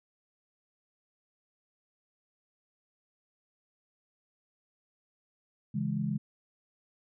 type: chord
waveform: sine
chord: C# minor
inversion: none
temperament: equal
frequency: 138.59 / 164.81 / 207.7 Hz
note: C#3 / E3 / G#3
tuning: 0 / 0 / 0 cents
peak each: -34 / -34 / -32 dBFS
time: 5.74-6.18 s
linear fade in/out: 10 ms
effects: none